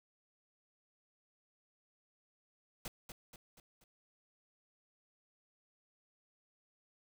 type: noise with echo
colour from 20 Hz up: pink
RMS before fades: -43 dBFS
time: 2.85-2.88 s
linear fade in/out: 2 ms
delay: 240 ms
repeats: 4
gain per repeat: -6 dB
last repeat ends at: 3.84 s
effects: none